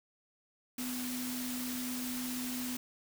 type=tone in noise; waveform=sine; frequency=250 Hz; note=B3; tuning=21 cents sharp; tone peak=-37 dBFS; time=0.78-2.77 s; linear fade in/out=5 ms; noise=white; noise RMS=-41 dBFS; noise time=0.78-2.77 s; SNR=+1 dB; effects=none